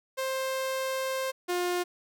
sawtooth tone pair in turn, 527 / 355.5 Hz, C5 / F4, +12 / +31 cents, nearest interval perfect fifth, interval 681 cents, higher first, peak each -25 / -23 dBFS, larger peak second, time 0.17-1.32 / 1.48-1.84 s, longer first, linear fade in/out 20 ms, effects none

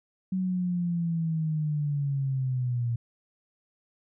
sine linear sweep, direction down, 188.4 to 116.54 Hz, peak -25 dBFS, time 0.32-2.96 s, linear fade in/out 5 ms, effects none

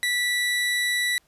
30% pulse tone, 1961 Hz, B6, 13 cents flat, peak -19 dBFS, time 0.03-1.18 s, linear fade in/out 0 ms, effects pink hiss -64 dBFS RMS until 1.27 s + resampled to 32000 Hz

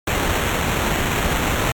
pink noise with sample-and-hold, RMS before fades -20 dBFS, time 0.07-1.72 s, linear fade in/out 5 ms, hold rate 4900 Hz, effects MP3 96 kbps

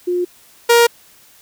sine / sawtooth tone pair in turn, 356 / 470.8 Hz, F4 / A#4, +33 / +17 cents, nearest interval perfect fourth, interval 484 cents, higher second, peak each -15 / -4 dBFS, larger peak second, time 0.07-0.25 / 0.69-0.87 s, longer neither, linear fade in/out 10 ms, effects white hiss -48 dBFS RMS until 1.41 s

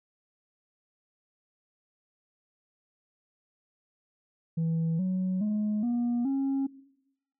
sine tone with pitch steps, 163.7 / 185.88 / 211.1 / 239.7 / 272.1 Hz, E3 / F#3 / G#3 / A#3 / C#4, -12 / +8 / +29 / +48 / -32 cents, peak -23 dBFS, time 4.57-6.67 s, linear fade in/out 10 ms, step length 420 ms, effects noise-tail reverb RT60 0.8 s tail -20 dB re dry + tanh soft clip ceiling -24 dBFS

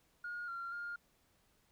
sine tone with pitch steps, 1431 / 1378 / 1411 Hz, F6 / F6 / F6, +42 / -24 / +17 cents, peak -39 dBFS, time 0.24-0.96 s, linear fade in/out 5 ms, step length 240 ms, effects tanh soft clip ceiling -36 dBFS + pink hiss -73 dBFS RMS until 1.71 s

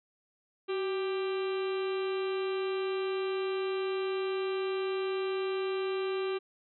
harmonic tone with a mistuned harmonic, 393.5 Hz, G4, 7 cents sharp, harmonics 1 / 2 / 3 / 4 / 5 / 6 / 7 / 8 / 9 / 10, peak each -30 / -46 / -42 / -48 / -53 / -47 / -47 / -49 / -57 / -50 dBFS, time 0.68-6.39 s, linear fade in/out 20 ms, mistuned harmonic 1, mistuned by -61 cents, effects none

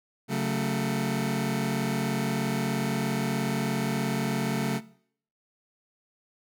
sawtooth chord, F# minor, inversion second, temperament just, 138.75 / 185 / 222 Hz, C#3 / F#3 / A3, +2 / 0 / +16 cents, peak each -26 / -27 / -26 dBFS, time 0.28-4.81 s, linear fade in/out 50 ms, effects noise-tail reverb RT60 0.6 s tail -19 dB re dry

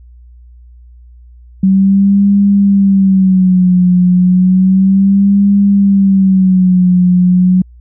sine tone with vibrato, 190 Hz, F#3, 46 cents sharp, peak -5 dBFS, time 1.63-7.62 s, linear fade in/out 5 ms, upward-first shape sine, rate 0.32 Hz, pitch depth 94 cents each way, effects added 60 Hz sine -35 dBFS peak until 7.8 s

